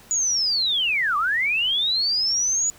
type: linear two-way sweep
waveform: sine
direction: down then up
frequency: 6920 to 1130 to 6920 Hz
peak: -19 dBFS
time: 0.11-2.7 s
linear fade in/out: 0 ms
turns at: 1.17 s
effects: pink hiss -49 dBFS RMS until 2.78 s